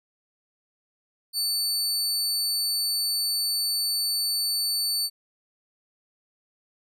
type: tone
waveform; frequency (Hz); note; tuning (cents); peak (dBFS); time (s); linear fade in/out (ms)
sawtooth; 4500; C#8; +25; -21; 1.33-5.1; 50
effects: none